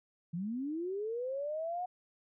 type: linear sweep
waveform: sine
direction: up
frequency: 160 to 735 Hz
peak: -34 dBFS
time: 0.33-1.86 s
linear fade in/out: 10 ms
effects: none